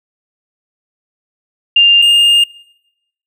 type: tone pair in turn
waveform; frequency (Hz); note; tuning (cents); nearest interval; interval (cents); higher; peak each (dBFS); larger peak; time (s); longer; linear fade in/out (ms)
sine / triangle; 2800 / 2821; F7 / F7; +4 / +17; unison; 13; second; -4; neither; 1.76-2.02 / 2.02-2.44; second; 5
effects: noise-tail reverb RT60 0.9 s tail -25 dB re dry

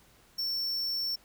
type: tone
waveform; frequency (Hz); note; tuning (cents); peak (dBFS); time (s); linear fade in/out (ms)
square; 5430; F8; -50; -30; 0.38-1.16; 10
effects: pink hiss -61 dBFS RMS until 1.24 s

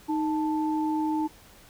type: tone pair together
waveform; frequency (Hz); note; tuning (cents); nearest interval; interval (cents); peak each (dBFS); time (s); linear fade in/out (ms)
sine; 311.1 / 879.9; D#4 / A5; 0 / 0; octave + tritone; 1800; -25 / -30; 0.08-1.28; 20
effects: pink hiss -53 dBFS RMS until 1.69 s

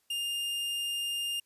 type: tone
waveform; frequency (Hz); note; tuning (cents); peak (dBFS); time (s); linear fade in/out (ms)
45% pulse; 2811; F7; +11; -31; 0.1-1.4; 5
effects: white hiss -73 dBFS RMS until 1.45 s + resampled to 32000 Hz

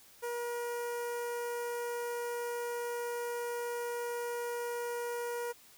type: tone with notch filter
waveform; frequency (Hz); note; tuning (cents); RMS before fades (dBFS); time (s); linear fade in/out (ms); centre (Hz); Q
sawtooth; 477.7; A#4; +42; -37; 0.22-5.53; 20; 3700; 0.81
effects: white hiss -59 dBFS RMS until 5.77 s

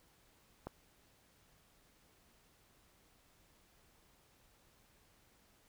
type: click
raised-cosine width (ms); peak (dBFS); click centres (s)
1; -28; 0.67
effects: pink hiss -69 dBFS RMS until 5.68 s

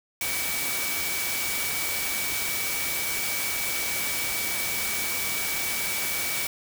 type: tone in noise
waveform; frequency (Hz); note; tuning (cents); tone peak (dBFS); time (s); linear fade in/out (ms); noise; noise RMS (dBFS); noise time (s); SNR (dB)
sine; 2279; C#7; +47; -32; 0.21-6.47; 2; white; -29; 0.21-6.47; -6
effects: none

